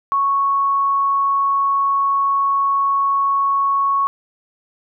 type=tone; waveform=sine; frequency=1107 Hz; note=C#6; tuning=3 cents flat; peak=-14 dBFS; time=0.12-4.07 s; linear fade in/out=0 ms; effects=none